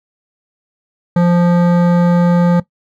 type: tone with hard clipping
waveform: sine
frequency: 174.4 Hz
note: F3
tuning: 2 cents flat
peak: -10 dBFS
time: 1.16-2.6 s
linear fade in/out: 5 ms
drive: 14 dB
effects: noise-tail reverb RT60 0.1 s tail -17 dB re dry